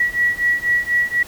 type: beating tone pair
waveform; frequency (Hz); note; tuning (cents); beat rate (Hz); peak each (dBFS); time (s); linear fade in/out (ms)
sine; 1931 / 1935.1; B6 / B6; -39 / -36; 4.1; -19 / -18; 0-1.23; 5
effects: pink hiss -39 dBFS RMS until 1.27 s